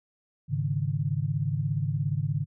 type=chord; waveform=sine; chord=Ab suspended fourth; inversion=none; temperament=equal; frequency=103.83 / 138.59 / 155.56 Hz; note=Ab2 / Db3 / Eb3; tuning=0 / 0 / 0 cents; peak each=-31 / -28 / -30 dBFS; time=0.48-2.46 s; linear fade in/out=50 ms; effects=none